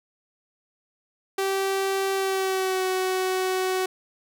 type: tone with pitch glide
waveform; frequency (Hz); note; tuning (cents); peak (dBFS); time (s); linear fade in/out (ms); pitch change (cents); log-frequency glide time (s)
sawtooth; 387.9 to 373.6; G4 to F#4; -18 to +17; -19; 1.38-3.86; 5; -65; 2.14-2.85
effects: none